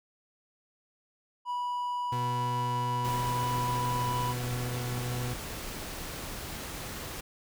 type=tone with pitch glide; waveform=triangle; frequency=979 to 985.2 Hz; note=B5 to B5; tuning=-15 to -5 cents; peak=-28 dBFS; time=1.45-4.35 s; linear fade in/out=50 ms; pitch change=+10 cents; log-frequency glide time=3.1-3.49 s
type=tone; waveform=40% pulse; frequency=123.1 Hz; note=B2; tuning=5 cents flat; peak=-31 dBFS; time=2.12-5.34 s; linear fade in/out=5 ms
type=noise; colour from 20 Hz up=pink; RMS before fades=-39 dBFS; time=3.04-7.21 s; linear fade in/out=10 ms
effects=none